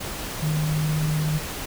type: tone in noise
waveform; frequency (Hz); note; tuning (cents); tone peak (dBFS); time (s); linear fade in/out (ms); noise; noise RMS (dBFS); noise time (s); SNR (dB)
sine; 153.5; D#3; -23; -21; 0.42-1.39; 10; pink; -32; 0-1.66; +8
effects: none